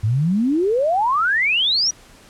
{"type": "exponential sweep", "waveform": "sine", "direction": "up", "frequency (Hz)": [100.3, 5920], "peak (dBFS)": -15, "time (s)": [0.03, 1.91], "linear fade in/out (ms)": 10, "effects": ["pink hiss -47 dBFS RMS until 2.29 s", "low-pass 10000 Hz 12 dB/octave"]}